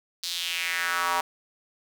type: tone with high-pass filter sweep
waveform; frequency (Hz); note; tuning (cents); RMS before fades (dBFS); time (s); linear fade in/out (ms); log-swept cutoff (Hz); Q
square; 86.9; F2; -8; -28; 0.23-1.21; 5; 4400 to 900; 3
effects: none